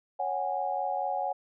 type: chord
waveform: sine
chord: C# suspended fourth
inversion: none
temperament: equal with one note detuned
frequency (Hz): 554.4 / 740 / 824.4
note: C#5 / F#5 / G#5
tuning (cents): 0 / 0 / -13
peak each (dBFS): -35 / -31 / -32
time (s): 0.19-1.33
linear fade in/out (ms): 10
effects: none